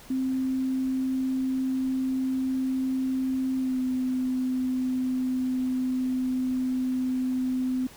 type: tone with pitch glide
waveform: sine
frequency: 261.4 to 256.2 Hz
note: C4 to C4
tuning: -1 to -36 cents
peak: -24 dBFS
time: 0.1-7.87 s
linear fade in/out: 5 ms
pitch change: -35 cents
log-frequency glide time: 3.57-3.8 s
effects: pink hiss -49 dBFS RMS until 7.96 s